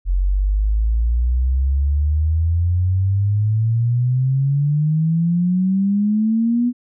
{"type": "exponential sweep", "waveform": "sine", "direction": "up", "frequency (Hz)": [44.38, 246.9], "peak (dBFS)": -14, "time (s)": [0.05, 6.73], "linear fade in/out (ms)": 50, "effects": []}